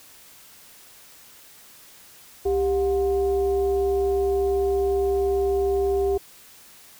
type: tone with frequency modulation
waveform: sine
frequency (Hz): 393.8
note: G4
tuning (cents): +8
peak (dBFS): -19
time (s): 2.45-6.18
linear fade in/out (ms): 10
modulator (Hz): 329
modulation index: 0.51
effects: white hiss -49 dBFS RMS until 6.99 s